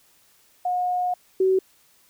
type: tone pair in turn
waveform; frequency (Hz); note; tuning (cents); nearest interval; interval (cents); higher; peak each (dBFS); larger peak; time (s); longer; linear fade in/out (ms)
sine; 722 / 378; F#5 / F#4; -43 / +37; major seventh; 1120; first; -21 / -16; second; 0.65-1.14 / 1.4-1.59; first; 5
effects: white hiss -59 dBFS RMS until 2.09 s